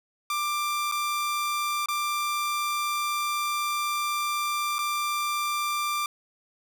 sawtooth tone with dropouts, 1184 Hz, D6, 14 cents sharp, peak -22 dBFS, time 0.3-6.06 s, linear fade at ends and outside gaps 2 ms, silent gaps 0.915-0.921 / 1.859-1.885 / 4.784-4.789 s, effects none

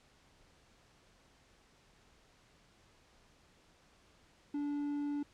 triangle tone, 289.7 Hz, D4, 24 cents flat, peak -32 dBFS, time 4.54-5.23 s, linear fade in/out 5 ms, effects pink hiss -66 dBFS RMS until 5.33 s + low-pass 7000 Hz 12 dB/octave

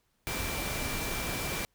sine tone in noise, 2349 Hz, D7, in tune, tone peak -40 dBFS, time 0.27-1.65 s, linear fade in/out 0 ms, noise pink, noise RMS -34 dBFS, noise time 0.27-1.65 s, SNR -9 dB, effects pink hiss -74 dBFS RMS until 1.74 s

